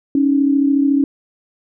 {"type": "tone pair together", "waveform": "sine", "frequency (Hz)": [277.2, 311.1], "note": ["C#4", "D#4"], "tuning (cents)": [0, 0], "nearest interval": "major second", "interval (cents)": 200, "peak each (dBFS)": [-12, -19], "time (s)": [0.15, 1.04], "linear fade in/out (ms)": 2, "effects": []}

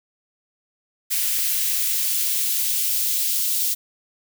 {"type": "noise with high-pass filter sweep", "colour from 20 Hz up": "blue", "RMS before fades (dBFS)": -22, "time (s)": [1.1, 3.75], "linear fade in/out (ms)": 20, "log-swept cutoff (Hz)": [1900, 3500], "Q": 1, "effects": []}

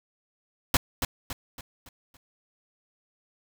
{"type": "noise with echo", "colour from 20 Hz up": "pink", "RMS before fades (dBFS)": -20, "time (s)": [0.74, 0.77], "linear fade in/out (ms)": 2, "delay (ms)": 280, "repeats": 5, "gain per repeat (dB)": -7, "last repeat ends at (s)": 2.17, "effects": []}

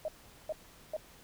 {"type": "tone bursts", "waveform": "sine", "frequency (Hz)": 622.3, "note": "D#5", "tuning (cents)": 0, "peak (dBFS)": -32, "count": 3, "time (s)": [0.05, 0.966], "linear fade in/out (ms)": 2, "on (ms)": 32, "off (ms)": 410, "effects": ["pink hiss -57 dBFS RMS until 1.23 s"]}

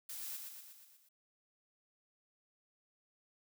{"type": "noise with echo", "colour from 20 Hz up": "blue", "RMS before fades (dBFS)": -45, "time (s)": [0.09, 0.37], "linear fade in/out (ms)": 5, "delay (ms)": 120, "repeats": 6, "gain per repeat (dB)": -4, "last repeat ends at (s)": 1.09, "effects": []}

